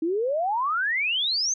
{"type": "exponential sweep", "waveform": "sine", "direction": "up", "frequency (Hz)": [311.1, 6480], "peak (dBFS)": -22, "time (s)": [0.02, 1.54], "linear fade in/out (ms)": 5, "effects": []}